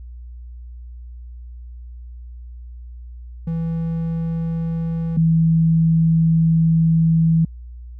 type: tone pair in turn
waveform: triangle / sine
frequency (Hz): 164.81 / 163.2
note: E3 / E3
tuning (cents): 0 / -17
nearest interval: unison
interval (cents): 17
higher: first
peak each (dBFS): -18 / -12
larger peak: second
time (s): 3.47-5.17 / 5.17-7.45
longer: second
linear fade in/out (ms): 5
effects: added 60 Hz sine -33 dBFS peak until 7.99 s